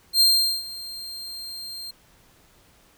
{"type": "tone with ADSR envelope", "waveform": "40% pulse", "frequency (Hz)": 4186, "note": "C8", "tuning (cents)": 0, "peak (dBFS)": -12, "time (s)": [0.13, 1.91], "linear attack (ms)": 75, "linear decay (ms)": 420, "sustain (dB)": -20, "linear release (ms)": 6, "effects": ["pink hiss -57 dBFS RMS until 2.97 s"]}